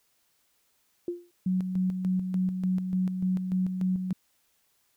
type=tone with exponential decay; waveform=sine; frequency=349.2 Hz; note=F4; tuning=in tune; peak=-25 dBFS; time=1.08-1.31 s; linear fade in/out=2 ms; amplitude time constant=50 ms
type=tone with tremolo; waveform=sine; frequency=185 Hz; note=F#3; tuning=in tune; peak=-23 dBFS; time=1.46-4.13 s; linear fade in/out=5 ms; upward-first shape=square; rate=3.4 Hz; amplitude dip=50%
effects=white hiss -70 dBFS RMS until 4.96 s